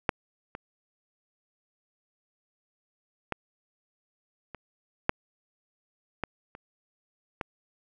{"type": "clicks", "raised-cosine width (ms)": 0.5, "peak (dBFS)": [-7, -22, -14, -25, -6, -14, -28, -16], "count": 8, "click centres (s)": [0.092, 0.551, 3.323, 4.547, 5.094, 6.237, 6.551, 7.412], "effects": []}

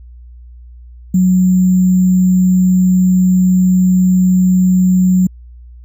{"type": "tone with sample-and-hold", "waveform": "sine", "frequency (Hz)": 183.8, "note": "F#3", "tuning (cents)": -11, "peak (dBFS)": -7, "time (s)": [1.14, 5.27], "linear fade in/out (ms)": 5, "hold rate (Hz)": 7350, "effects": ["added 60 Hz sine -33 dBFS peak until 5.84 s"]}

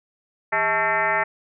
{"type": "tone with frequency modulation", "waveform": "sine", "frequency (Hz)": 1345, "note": "E6", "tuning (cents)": 34, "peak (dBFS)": -18, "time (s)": [0.52, 1.24], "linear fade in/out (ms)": 10, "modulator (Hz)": 235, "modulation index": 3.3, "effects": []}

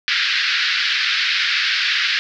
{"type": "band-pass noise", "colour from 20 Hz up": "pink", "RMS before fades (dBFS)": -19, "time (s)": [0.08, 2.19], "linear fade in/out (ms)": 0, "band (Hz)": [1500, 4900], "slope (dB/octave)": 48, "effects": []}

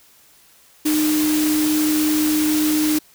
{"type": "tone in noise", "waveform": "sine", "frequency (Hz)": 305.9, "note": "D#4", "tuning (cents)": -29, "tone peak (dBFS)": -16, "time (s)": [0.85, 2.99], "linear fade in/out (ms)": 10, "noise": "white", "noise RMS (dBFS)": -25, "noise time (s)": [0.85, 2.99], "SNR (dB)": 6, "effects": ["white hiss -52 dBFS RMS until 3.14 s"]}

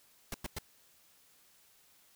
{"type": "noise bursts", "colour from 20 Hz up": "pink", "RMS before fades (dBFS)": -38, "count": 3, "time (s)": [0.32, 0.586], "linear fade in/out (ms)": 2, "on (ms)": 22, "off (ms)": 100, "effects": ["white hiss -65 dBFS RMS until 2.15 s"]}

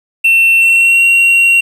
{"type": "tone with pitch glide", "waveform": "triangle", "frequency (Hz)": [2700, 2746], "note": ["E7", "F7"], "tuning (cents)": [41, -30], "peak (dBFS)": -4, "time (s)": [0.24, 1.61], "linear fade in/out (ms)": 10, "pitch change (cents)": 29, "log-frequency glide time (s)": [0.59, 1.04], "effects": ["7-bit"]}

